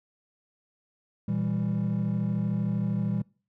triangle chord, E diminished, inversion second, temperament just, 118.67 / 164.81 / 197.78 Hz, Bb2 / E3 / G3, +31 / 0 / +16 cents, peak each -28 / -28 / -26 dBFS, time 1.28-3.22 s, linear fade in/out 5 ms, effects noise-tail reverb RT60 0.4 s tail -25 dB re dry + tanh soft clip ceiling -17 dBFS

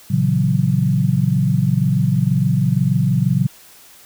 sine chord, F# dominant seventh, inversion first, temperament equal, 116.54 / 138.59 / 164.81 / 185 Hz, A#2 / C#3 / E3 / F#3, 0 / 0 / 0 / 0 cents, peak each -20 / -17 / -21 / -19 dBFS, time 0.1-3.47 s, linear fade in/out 10 ms, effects white hiss -45 dBFS RMS until 4.05 s

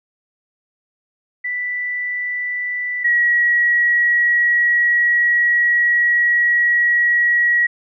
sine tone pair in turn, 1975.5 / 1913.7 Hz, B6 / A#6, 0 / +45 cents, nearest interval minor second, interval 55 cents, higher first, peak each -20 / -12 dBFS, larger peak second, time 1.44-3.04 / 3.04-7.67 s, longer second, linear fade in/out 10 ms, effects none

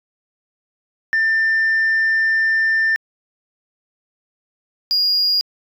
sine tone pair in turn, 1790 / 4854 Hz, A6 / D#8, +29 / -44 cents, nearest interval octave + perfect fourth, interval 1727 cents, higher second, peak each -12 / -12 dBFS, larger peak neither, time 1.13-2.96 / 4.91-5.41 s, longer first, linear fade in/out 0 ms, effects tanh soft clip ceiling -12 dBFS

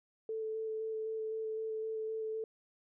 sine tone with vibrato, 440 Hz, A4, in tune, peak -35 dBFS, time 0.29-2.44 s, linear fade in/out 2 ms, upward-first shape square, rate 3.9 Hz, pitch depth 9 cents each way, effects none

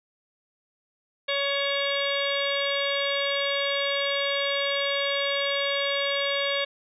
harmonic tone with a mistuned harmonic, 560 Hz, C#5, 18 cents sharp, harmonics 1 / 2 / 3 / 4 / 5 / 6 / 7 / 8, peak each -28 / -35 / -33 / -31 / -33 / -33 / -33 / -42 dBFS, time 1.28-6.65 s, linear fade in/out 10 ms, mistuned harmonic 7, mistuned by -90 cents, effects none

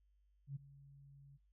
sine tone with ADSR envelope, 139.3 Hz, C#3, 9 cents sharp, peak -39 dBFS, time 0.47-1.38 s, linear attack 87 ms, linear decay 16 ms, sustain -18 dB, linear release 25 ms, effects noise-tail reverb RT60 0.2 s tail -19 dB re dry + added 50 Hz sine -70 dBFS peak until 1.52 s

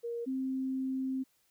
sine tone pair in turn, 469.8 / 263 Hz, A#4 / C4, +13 / +9 cents, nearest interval minor seventh, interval 1004 cents, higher first, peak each -34 / -31 dBFS, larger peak second, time 0.03-0.26 / 0.26-1.24 s, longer second, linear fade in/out 20 ms, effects white hiss -72 dBFS RMS until 1.5 s

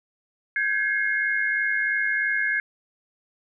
sine tone cluster, 1572 / 1675 / 2149 Hz, G6 / G#6 / C7, +4 / +14 / +46 cents, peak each -28 / -24 / -26 dBFS, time 0.56-2.6 s, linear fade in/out 2 ms, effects none

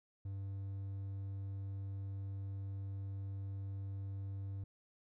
triangle tone, 98 Hz, G2, in tune, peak -38 dBFS, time 0.25-4.64 s, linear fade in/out 5 ms, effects none

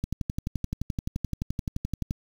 click train, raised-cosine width 5 ms, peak -16 dBFS, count 25, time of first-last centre 0.04-2.109 s, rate 11.6 Hz, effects 7-bit

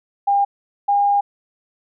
sine tone pair in turn, 803 / 809.5 Hz, G5 / G#5, +41 / -45 cents, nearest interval unison, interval 14 cents, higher second, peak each -13 dBFS, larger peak neither, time 0.27-0.45 / 0.88-1.21 s, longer second, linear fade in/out 10 ms, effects none

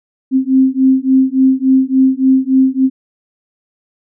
sine beating tone pair, 261.6 / 265.1 Hz, C4 / C4, 0 / +23 cents, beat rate 3.5 Hz, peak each -11 dBFS, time 0.31-2.9 s, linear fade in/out 50 ms, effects none

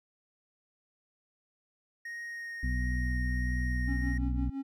triangle tone with vibrato, 1864.7 Hz, A#6, in tune, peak -36 dBFS, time 2.05-4.18 s, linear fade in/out 5 ms, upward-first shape triangle, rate 1.5 Hz, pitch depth 8 cents each way
harmonic tone, 61.74 Hz, B1, in tune, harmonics 1 / 2 / 3 / 4, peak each -29 / -37 / -43 / -39 dBFS, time 2.63-4.5 s, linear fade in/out 5 ms
triangle tone with tremolo, 272.3 Hz, C#4, 31 cents flat, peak -30 dBFS, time 3.87-4.63 s, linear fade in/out 20 ms, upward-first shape sine, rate 5.9 Hz, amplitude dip 75%
effects none

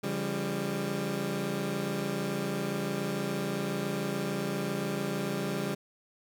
20% pulse tone cluster, 141.3 / 171.8 / 198.9 Hz, C#3 / F3 / G3, +34 / -28 / +25 cents, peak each -31 / -32 / -28 dBFS, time 0.03-5.75 s, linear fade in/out 10 ms, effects none

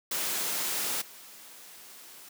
white noise with level steps, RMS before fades -31 / -49 dBFS, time 0.11-2.29 s, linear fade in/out 5 ms, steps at 1.01 s, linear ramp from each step 10 ms, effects high-pass 200 Hz 12 dB/octave

